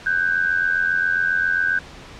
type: tone pair together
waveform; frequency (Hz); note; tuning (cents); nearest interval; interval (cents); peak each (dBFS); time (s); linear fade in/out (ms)
sine; 1512.6 / 1600; F#6 / G6; +38 / +35; minor second; 97; -20; 0.06-1.79; 5
effects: pink hiss -40 dBFS RMS until 2.19 s + low-pass 5000 Hz 12 dB/octave